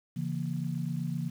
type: chord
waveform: sine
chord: A# diminished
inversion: first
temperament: just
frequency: 139.85 / 167.82 / 233.1 Hz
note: C#3 / E3 / A#3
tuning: +16 / +31 / 0 cents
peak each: -34 / -33 / -38 dBFS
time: 0.16-1.3 s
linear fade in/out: 10 ms
effects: 9-bit